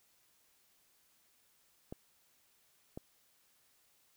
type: clicks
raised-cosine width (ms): 2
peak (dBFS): -29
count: 2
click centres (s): 1.925 / 2.975
effects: white hiss -71 dBFS RMS until 4.16 s